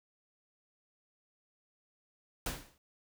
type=noise with exponential decay; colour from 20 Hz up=pink; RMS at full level=-33 dBFS; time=2.46-2.78 s; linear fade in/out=2 ms; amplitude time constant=68 ms; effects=none